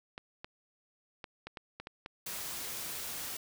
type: clicks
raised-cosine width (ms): 0.3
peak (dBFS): -26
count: 8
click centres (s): 0.179 / 0.445 / 1.242 / 1.47 / 1.572 / 1.8 / 1.871 / 2.061
type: noise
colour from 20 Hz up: white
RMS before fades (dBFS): -40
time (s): 2.26-3.37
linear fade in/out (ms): 5
effects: none